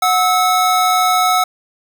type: tone pair together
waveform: square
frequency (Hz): 733.7 / 1300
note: F#5 / E6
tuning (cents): -15 / -24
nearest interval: minor seventh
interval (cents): 991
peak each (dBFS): -15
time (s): 0.02-1.44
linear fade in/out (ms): 5
effects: none